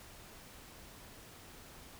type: silence
effects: pink hiss -54 dBFS RMS until 1.99 s